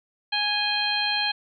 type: harmonic tone with a mistuned harmonic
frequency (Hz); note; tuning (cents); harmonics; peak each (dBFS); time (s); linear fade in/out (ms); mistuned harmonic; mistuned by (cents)
830.6; G#5; 0; 1 / 2 / 3 / 4 / 5; -30 / -30 / -29 / -28 / -27; 0.32-1.32; 10; 4; -63
effects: none